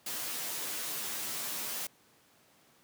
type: noise with comb filter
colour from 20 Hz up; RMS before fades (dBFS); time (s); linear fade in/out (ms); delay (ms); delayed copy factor
white; -37; 0.06-1.87; 5; 11; -0.9
effects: pink hiss -64 dBFS RMS until 2.83 s + high-pass 150 Hz 12 dB/octave